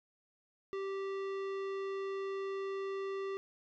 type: tone with tanh clipping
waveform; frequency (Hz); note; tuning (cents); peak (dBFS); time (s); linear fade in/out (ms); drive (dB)
sine; 390; G4; -9; -38; 0.73-3.37; 0; 16
effects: none